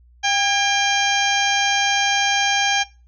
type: harmonic tone with a mistuned harmonic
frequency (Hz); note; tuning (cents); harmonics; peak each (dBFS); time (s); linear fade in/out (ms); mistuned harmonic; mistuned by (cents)
796; G5; +26; 1 / 2 / 3 / 4 / 5 / 6 / 7 / 8; -21 / -23 / -24 / -23 / -32 / -33 / -30 / -26; 0.23-2.84; 20; 2; +50
effects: noise-tail reverb RT60 0.3 s tail -19 dB re dry + added 60 Hz sine -48 dBFS peak until 3.07 s